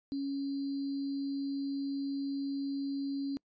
sine tone with sample-and-hold, 277.2 Hz, C#4, in tune, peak -32 dBFS, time 0.12-3.37 s, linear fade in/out 0 ms, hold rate 4410 Hz, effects noise-tail reverb RT60 0.1 s tail -26 dB re dry + resampled to 16000 Hz

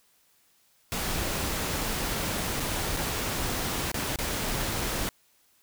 pink noise with dropouts, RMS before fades -30 dBFS, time 0.92-5.09 s, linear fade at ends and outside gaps 0 ms, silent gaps 2.598-2.603 / 2.966-2.97 / 3.916-3.943 / 4.159-4.187 s, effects white hiss -65 dBFS RMS until 5.62 s

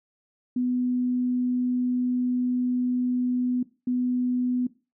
sine tone pair in turn, 248.9 / 248.9 Hz, B3 / B3, +14 / +14 cents, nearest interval unison, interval 0 cents, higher neither, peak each -22 dBFS, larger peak neither, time 0.56-3.63 / 3.87-4.67 s, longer first, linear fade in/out 5 ms, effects noise-tail reverb RT60 0.3 s tail -18 dB re dry

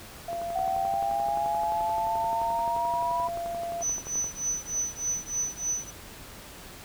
sine tone, 684 Hz, F5, 36 cents flat, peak -30 dBFS, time 0.28-3.83 s, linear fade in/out 5 ms
click train, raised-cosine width 1 ms, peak -26 dBFS, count 46, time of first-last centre 0.33-4.243 s, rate 11.5 Hz
sine linear sweep, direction up, 750 to 988 Hz, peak -26 dBFS, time 0.55-3.28 s, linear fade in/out 10 ms
sine tone with tremolo, 6000 Hz, F#8, 23 cents sharp, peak -24 dBFS, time 3.81-5.91 s, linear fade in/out 20 ms, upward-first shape triangle, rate 3.3 Hz, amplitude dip 100%
effects pink hiss -45 dBFS RMS until 6.84 s

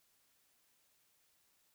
silence, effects white hiss -74 dBFS RMS until 1.74 s

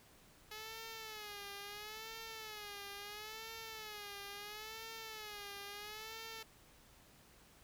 5% pulse tone with vibrato, 425.1 Hz, G#4, 40 cents sharp, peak -35 dBFS, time 0.51-6.43 s, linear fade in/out 5 ms, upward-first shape sine, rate 0.74 Hz, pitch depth 100 cents each way, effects pink hiss -64 dBFS RMS until 7.63 s

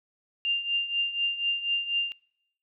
sine tone with tremolo, 2794 Hz, F7, in tune, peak -22 dBFS, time 0.45-2.12 s, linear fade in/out 0 ms, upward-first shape triangle, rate 4.1 Hz, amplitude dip 80%, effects noise-tail reverb RT60 0.8 s tail -24 dB re dry

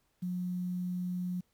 sine tone with quantisation, 180 Hz, F#3, 47 cents flat, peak -32 dBFS, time 0.22-1.41 s, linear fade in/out 10 ms, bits 10, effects pink hiss -75 dBFS RMS until 1.53 s

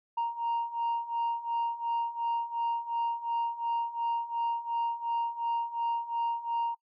sine beating tone pair, 931 / 933.8 Hz, A#5 / A#5, -2 / +3 cents, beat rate 2.8 Hz, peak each -32 / -29 dBFS, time 0.17-6.75 s, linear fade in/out 10 ms, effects noise-tail reverb RT60 0.1 s tail -24 dB re dry + tanh soft clip ceiling -25 dBFS

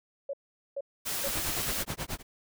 sine tone bursts, 557 Hz, C#5, 8 cents sharp, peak -31 dBFS, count 3, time 0.29-1.282 s, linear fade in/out 5 ms, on 44 ms, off 430 ms
white noise, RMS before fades -33 dBFS, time 1.05-1.84 s, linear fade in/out 20 ms
pink noise with tremolo, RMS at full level -33 dBFS, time 1.24-2.23 s, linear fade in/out 50 ms, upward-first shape sine, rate 9.3 Hz, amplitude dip 100%
effects none

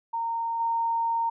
sine tone with level steps, 921 Hz, A#5, 21 cents flat, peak -26 / -23 dBFS, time 0.13-1.3 s, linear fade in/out 10 ms, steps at 0.59 s, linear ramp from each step 20 ms, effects none

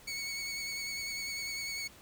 20% pulse tone with vibrato, 2217 Hz, C#7, in tune, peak -31 dBFS, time 0.07-1.88 s, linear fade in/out 10 ms, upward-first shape sine, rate 10 Hz, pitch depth 20 cents each way, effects pink hiss -56 dBFS RMS until 2.01 s

